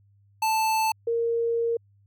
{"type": "tone pair in turn", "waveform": ["square", "sine"], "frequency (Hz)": [880, 464.3], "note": ["A5", "A#4"], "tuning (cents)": [0, -7], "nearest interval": "major seventh", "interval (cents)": 1107, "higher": "first", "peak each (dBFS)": -22, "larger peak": "neither", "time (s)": [[0.42, 0.92], [1.07, 1.77]], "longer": "second", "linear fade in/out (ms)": 5, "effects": ["added 100 Hz sine -57 dBFS peak until 2.06 s"]}